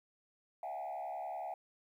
sine tone with frequency modulation, 740 Hz, F#5, in tune, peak -37 dBFS, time 0.63-1.54 s, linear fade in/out 2 ms, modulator 70.8 Hz, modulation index 1.3, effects tanh soft clip ceiling -36 dBFS + 12-bit

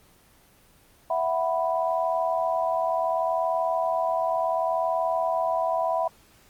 sine chord, E suspended second, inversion none, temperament equal, 659.3 / 740 / 987.8 Hz, E5 / F#5 / B5, 0 / 0 / 0 cents, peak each -25 / -28 / -28 dBFS, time 1.1-6.08 s, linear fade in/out 5 ms, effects pink hiss -57 dBFS RMS until 6.49 s + Opus 24 kbps

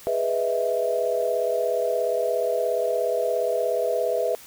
sine chord, E major seventh, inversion first, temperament equal, 415.3 / 493.9 / 622.3 / 659.3 Hz, G#4 / B4 / D#5 / E5, 0 / 0 / 0 / 0 cents, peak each -29 / -25 / -30 / -25 dBFS, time 0.07-4.35 s, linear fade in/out 0 ms, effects white hiss -46 dBFS RMS until 4.46 s

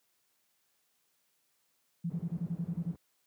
sine tone bursts, 169.4 Hz, E3, 48 cents sharp, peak -30 dBFS, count 10, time 2.04-2.919 s, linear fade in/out 10 ms, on 60 ms, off 31 ms
white low-pass noise, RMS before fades -49 dBFS, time 2.1-2.96 s, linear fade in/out 2 ms, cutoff 240 Hz, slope 12 dB/octave
effects white hiss -75 dBFS RMS until 3.26 s + high-pass 100 Hz 12 dB/octave

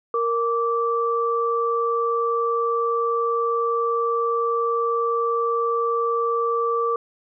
sine tone pair together, 465.7 / 1165 Hz, A#4 / D6, -2 / -14 cents, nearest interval octave + major third, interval 1588 cents, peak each -22 dBFS, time 0.14-6.96 s, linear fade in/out 2 ms, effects none

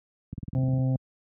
click train, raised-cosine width 5 ms, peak -21 dBFS, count 10, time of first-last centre 0.33-0.787 s, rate 19.7 Hz
harmonic tone, 130.5 Hz, C3, 4 cents flat, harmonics 1 / 2 / 4 / 5 / 6, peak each -22 / -30 / -38 / -44 / -47 dBFS, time 0.55-0.96 s, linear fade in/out 0 ms
effects high-pass 80 Hz 12 dB/octave

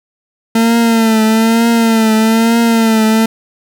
40% pulse tone with vibrato, 225.5 Hz, A3, 43 cents sharp, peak -7 dBFS, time 0.55-3.26 s, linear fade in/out 5 ms, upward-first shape triangle, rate 1.1 Hz, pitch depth 59 cents each way, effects none

